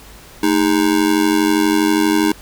square tone with amplitude modulation, 311.7 Hz, D#4, 3 cents sharp, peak -9 dBFS, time 0.43-2.32 s, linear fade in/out 5 ms, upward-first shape sine, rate 92.4 Hz, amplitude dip 90%, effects added 50 Hz sine -43 dBFS peak until 2.41 s + pink hiss -41 dBFS RMS until 2.41 s

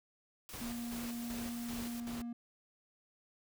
white noise, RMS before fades -50 dBFS, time 0.49-2 s, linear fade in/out 0 ms
pink noise with tremolo, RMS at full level -47 dBFS, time 0.53-2.22 s, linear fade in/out 5 ms, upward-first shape square, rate 2.6 Hz, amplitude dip 70%
triangle tone, 236.6 Hz, A#3, 26 cents sharp, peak -37 dBFS, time 0.61-2.33 s, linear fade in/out 5 ms
effects none

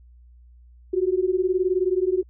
sine beating tone pair, 360.2 / 379.2 Hz, F#4 / F#4, -46 / +43 cents, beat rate 19 Hz, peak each -22 dBFS, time 0.93-2.23 s, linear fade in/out 10 ms, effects added 60 Hz sine -47 dBFS peak until 2.29 s

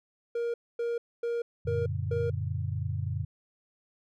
triangle tone bursts, 470.3 Hz, A#4, 15 cents sharp, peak -26 dBFS, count 5, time 0.35-2.3 s, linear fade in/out 5 ms, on 190 ms, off 250 ms
sine chord, Gb augmented, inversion none, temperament just, 92.5 / 115.62 / 144.53 Hz, Gb2 / Bb2 / D3, 0 / -14 / -27 cents, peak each -32 / -34 / -35 dBFS, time 1.65-3.25 s, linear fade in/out 10 ms
effects none

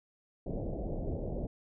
pink low-pass noise, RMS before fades -36 dBFS, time 0.46-1.47 s, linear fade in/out 5 ms, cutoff 670 Hz, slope 48 dB/octave, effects none

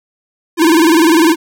square tone with vibrato, 326.3 Hz, E4, 18 cents flat, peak -7 dBFS, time 0.57-1.36 s, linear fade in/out 50 ms, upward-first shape square, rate 20 Hz, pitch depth 94 cents each way, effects none

